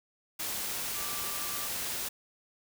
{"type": "tone in noise", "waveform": "sine", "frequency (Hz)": 1174.7, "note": "D6", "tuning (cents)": 0, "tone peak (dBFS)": -44, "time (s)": [0.95, 1.68], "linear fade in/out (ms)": 10, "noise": "white", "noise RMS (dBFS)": -35, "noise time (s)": [0.39, 2.09], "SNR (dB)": -12, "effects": []}